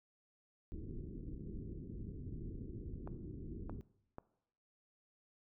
pink low-pass noise, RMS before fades -46 dBFS, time 0.72-3.81 s, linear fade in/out 0 ms, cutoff 390 Hz, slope 48 dB/octave
clicks, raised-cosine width 1 ms, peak -32 dBFS, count 3, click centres 3.075 / 3.696 / 4.184 s
effects noise-tail reverb RT60 0.8 s tail -20 dB re dry

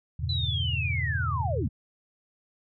sine chord, E diminished seventh, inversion none, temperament just, 82.41 / 98.89 / 118.67 / 142.4 Hz, E2 / G2 / Bb2 / Db3, 0 / +16 / +31 / +47 cents, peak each -30 / -33 / -32 / -35 dBFS, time 0.19-1.69 s, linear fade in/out 10 ms
sine linear sweep, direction down, 4045 to 169.9 Hz, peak -29 dBFS, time 0.29-1.68 s, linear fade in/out 5 ms
effects none

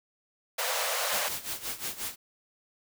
pink high-pass noise, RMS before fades -30 dBFS, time 0.58-1.29 s, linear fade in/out 10 ms, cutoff 480 Hz, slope 96 dB/octave
white noise with tremolo, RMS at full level -33 dBFS, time 1.11-2.16 s, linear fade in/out 20 ms, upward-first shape sine, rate 5.6 Hz, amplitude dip 80%
effects none

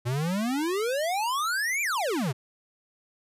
square exponential two-way sweep, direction up then down, 116.54 to 2424 to 116.54 Hz, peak -26 dBFS, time 0.05-2.33 s, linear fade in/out 20 ms, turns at 1.82 s, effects resampled to 32000 Hz

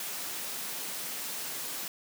white high-pass noise, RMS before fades -37 dBFS, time 0-1.88 s, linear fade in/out 2 ms, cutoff 140 Hz, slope 24 dB/octave, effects none

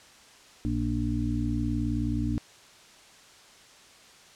harmonic tone, 59.1 Hz, A#1, 24 cents sharp, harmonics 1 / 2 / 4 / 5, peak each -31 / -31 / -31 / -31 dBFS, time 0.65-2.38 s, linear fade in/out 0 ms, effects white hiss -53 dBFS RMS until 4.35 s + low-pass 7000 Hz 12 dB/octave

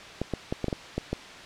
clicks, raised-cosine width 2 ms, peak -14 dBFS, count 8, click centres 0.216 / 0.337 / 0.525 / 0.643 / 0.683 / 0.728 / 0.98 / 1.13 s, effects white hiss -43 dBFS RMS until 1.45 s + low-pass 4000 Hz 12 dB/octave

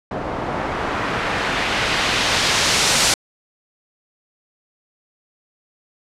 white noise with low-pass filter sweep, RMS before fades -20 dBFS, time 0.11-3.14 s, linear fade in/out 2 ms, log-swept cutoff 720 to 7700 Hz, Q 0.85, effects low-pass 12000 Hz 12 dB/octave

